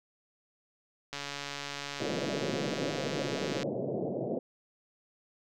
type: click train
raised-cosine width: 0.2 ms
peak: -20 dBFS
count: 356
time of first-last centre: 1.13-3.63 s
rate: 142 Hz
type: band-pass noise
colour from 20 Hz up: white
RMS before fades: -34 dBFS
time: 2-4.39 s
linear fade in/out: 5 ms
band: 120 to 630 Hz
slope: 48 dB/octave
effects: none